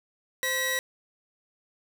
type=tone pair together; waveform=sawtooth; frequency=519 / 1928 Hz; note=C5 / B6; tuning=-14 / -42 cents; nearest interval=octave + major seventh; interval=2272 cents; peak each=-29 / -23 dBFS; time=0.43-0.79 s; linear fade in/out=0 ms; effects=none